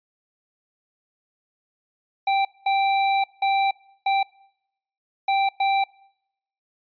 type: tone bursts at uneven times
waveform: square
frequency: 784 Hz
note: G5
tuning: in tune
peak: -19 dBFS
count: 6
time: 2.27-2.45 / 2.66-3.24 / 3.42-3.71 / 4.06-4.23 / 5.28-5.49 / 5.6-5.84 s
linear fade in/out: 5 ms
effects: noise-tail reverb RT60 0.8 s tail -24 dB re dry + resampled to 11025 Hz